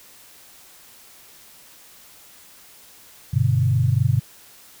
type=chord; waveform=sine; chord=G major; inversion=none; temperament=equal with one note detuned; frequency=98.74 / 123.47 / 146.83 Hz; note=G2 / B2 / D3; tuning=+13 / 0 / 0 cents; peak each=-21 / -18 / -23 dBFS; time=3.33-4.2 s; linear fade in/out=10 ms; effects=white hiss -48 dBFS RMS until 4.8 s